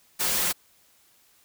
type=noise with comb filter; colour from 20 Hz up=white; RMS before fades=-25 dBFS; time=0.19-0.53 s; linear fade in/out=20 ms; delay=5.6 ms; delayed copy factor=+0.7; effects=white hiss -61 dBFS RMS until 1.44 s